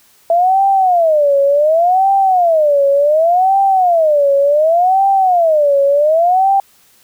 sine tone with vibrato, 661 Hz, E5, 5 cents sharp, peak -8 dBFS, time 0.3-6.6 s, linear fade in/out 2 ms, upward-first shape sine, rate 0.68 Hz, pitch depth 300 cents each way, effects white hiss -50 dBFS RMS until 7.03 s

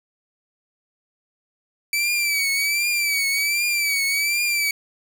sawtooth tone with vibrato, 2305 Hz, D7, 33 cents flat, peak -16 dBFS, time 1.93-4.71 s, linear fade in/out 2 ms, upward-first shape triangle, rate 1.3 Hz, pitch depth 87 cents each way, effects 7-bit

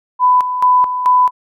sine tone with tremolo, 999 Hz, B5, 20 cents sharp, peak -7 dBFS, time 0.19-1.31 s, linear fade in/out 50 ms, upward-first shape square, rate 2.3 Hz, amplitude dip 65%, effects none

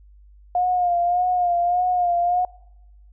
sine tone with vibrato, 711 Hz, F5, 31 cents sharp, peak -17 dBFS, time 0.55-2.45 s, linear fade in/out 2 ms, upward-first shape sine, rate 1.7 Hz, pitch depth 42 cents each way, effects noise-tail reverb RT60 0.9 s tail -23 dB re dry + added 50 Hz sine -46 dBFS peak until 3.12 s

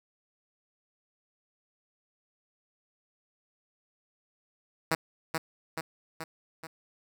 5% pulse tone with echo, 161.4 Hz, E3, 36 cents flat, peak -13 dBFS, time 4.91-4.95 s, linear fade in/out 5 ms, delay 430 ms, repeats 4, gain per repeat -4 dB, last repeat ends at 6.67 s, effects none

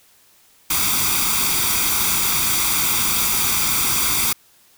white noise with comb filter, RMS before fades -19 dBFS, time 0.7-4.33 s, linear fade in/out 5 ms, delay 0.85 ms, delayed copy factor +0.7, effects white hiss -54 dBFS RMS until 4.77 s

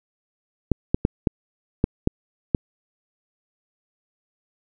clicks, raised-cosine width 3 ms, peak -4 dBFS, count 7, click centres 0.717 / 0.945 / 1.051 / 1.272 / 1.841 / 2.074 / 2.548 s, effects none

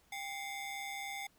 30% pulse ring-modulated tone, 1442 Hz, F#6, 45 cents flat, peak -34 dBFS, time 0.12-1.27 s, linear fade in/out 5 ms, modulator 649 Hz, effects pink hiss -69 dBFS RMS until 1.38 s

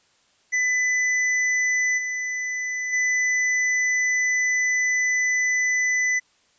square tone with level steps, 2000 Hz, B6, 21 cents sharp, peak -20 / -26 / -20 dBFS, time 0.52-6.2 s, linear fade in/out 20 ms, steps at 1.97 / 2.92 s, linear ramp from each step 20 ms, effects white hiss -62 dBFS RMS until 6.58 s + resampled to 16000 Hz

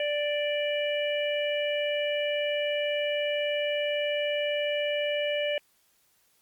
harmonic tone, 587.3 Hz, D5, in tune, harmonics 1 / 3 / 4 / 5, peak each -27 / -37 / -35 / -34 dBFS, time 0-5.58 s, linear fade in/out 2 ms, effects white hiss -67 dBFS RMS until 6.41 s + Opus 48 kbps

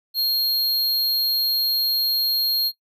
square tone, 4240 Hz, C8, 22 cents sharp, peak -19 dBFS, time 0.14-2.72 s, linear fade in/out 50 ms, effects noise-tail reverb RT60 0.1 s tail -19 dB re dry

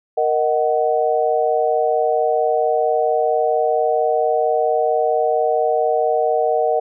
sine chord, D# minor, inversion second, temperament just, 466.7 / 622.3 / 746.7 Hz, A#4 / D#5 / F#5, +2 / 0 / +16 cents, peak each -19 dBFS, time 0.17-6.8 s, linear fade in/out 10 ms, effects none

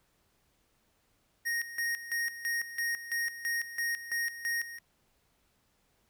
square tone with tremolo, 1864.7 Hz, A#6, in tune, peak -30 dBFS, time 1.45-4.79 s, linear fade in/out 20 ms, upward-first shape square, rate 3 Hz, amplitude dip 75%, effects pink hiss -72 dBFS RMS until 6.09 s

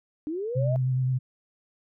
sine linear sweep, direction up, 291.9 to 659.3 Hz, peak -28 dBFS, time 0.27-0.76 s, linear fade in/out 0 ms
sine tone with vibrato, 128.8 Hz, C3, 27 cents flat, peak -22 dBFS, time 0.55-1.19 s, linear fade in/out 20 ms, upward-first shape square, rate 9.5 Hz, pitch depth 18 cents each way
effects none

